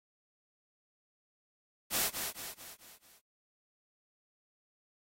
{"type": "noise with echo", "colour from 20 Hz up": "white", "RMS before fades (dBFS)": -31, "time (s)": [1.9, 2.11], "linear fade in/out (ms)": 50, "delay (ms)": 220, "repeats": 5, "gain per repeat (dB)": -6, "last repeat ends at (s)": 3.21, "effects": ["noise-tail reverb RT60 0.1 s tail -26 dB re dry", "AAC 48 kbps"]}